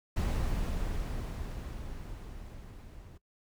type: noise with level ramp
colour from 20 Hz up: brown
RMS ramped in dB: -29 to -50 dBFS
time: 0.16-3.18 s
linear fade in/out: 10 ms
effects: noise-tail reverb RT60 0.1 s tail -19 dB re dry